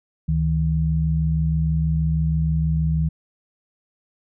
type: tone pair together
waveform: sine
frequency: 71.82 / 158.1 Hz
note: D2 / D#3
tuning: -38 / +28 cents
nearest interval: octave + major second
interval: 1366 cents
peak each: -22 / -19 dBFS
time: 0.28-3.09 s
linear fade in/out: 10 ms
effects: none